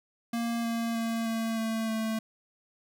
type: tone with pitch steps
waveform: square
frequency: 233.1 / 230.7 / 228.3 / 225.9 / 223.6 / 221.3 Hz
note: A#3 / A#3 / A#3 / A3 / A3 / A3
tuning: 0 / -18 / -36 / +46 / +28 / +10 cents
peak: -29 dBFS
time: 0.33-2.19 s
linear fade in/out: 5 ms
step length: 310 ms
effects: none